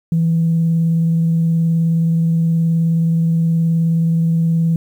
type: tone with vibrato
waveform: sine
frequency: 165 Hz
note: E3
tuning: 2 cents sharp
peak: -11 dBFS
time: 0.12-4.76 s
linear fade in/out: 2 ms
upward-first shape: triangle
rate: 19 Hz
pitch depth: 17 cents each way
effects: tanh soft clip ceiling -8 dBFS + 8-bit